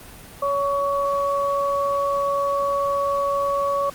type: tone pair together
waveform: sine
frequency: 561.6 / 1124 Hz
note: C#5 / C#6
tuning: +22 / +24 cents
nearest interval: octave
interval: 1202 cents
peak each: -22 dBFS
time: 0.42-3.9 s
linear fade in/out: 5 ms
effects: pink hiss -42 dBFS RMS until 3.94 s + Opus 32 kbps